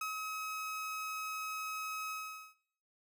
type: tone with ADSR envelope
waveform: 30% pulse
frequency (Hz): 1276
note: D#6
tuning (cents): +43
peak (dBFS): -33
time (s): 0.01-2.55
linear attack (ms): 4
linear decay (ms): 120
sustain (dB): -2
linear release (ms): 440
effects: noise-tail reverb RT60 0.7 s tail -21 dB re dry